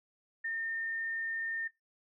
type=tone; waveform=sine; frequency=1817 Hz; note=A#6; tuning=45 cents flat; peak=-33 dBFS; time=0.44-1.68 s; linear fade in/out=10 ms; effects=noise-tail reverb RT60 0.2 s tail -20 dB re dry